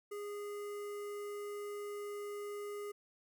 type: tone with notch filter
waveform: square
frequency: 411.1 Hz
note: G#4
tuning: 18 cents flat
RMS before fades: -43 dBFS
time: 0.11-2.92 s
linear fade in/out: 10 ms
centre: 3900 Hz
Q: 0.9
effects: none